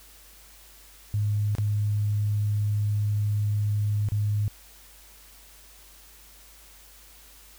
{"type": "tone with dropouts", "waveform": "sine", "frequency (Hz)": 104.2, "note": "G#2", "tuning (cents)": 6, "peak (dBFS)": -22, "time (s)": [1.14, 4.48], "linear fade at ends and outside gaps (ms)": 0, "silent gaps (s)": [[1.551, 1.584], [4.087, 4.12]], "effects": ["added 50 Hz sine -54 dBFS peak until 7.58 s", "white hiss -52 dBFS RMS until 7.58 s"]}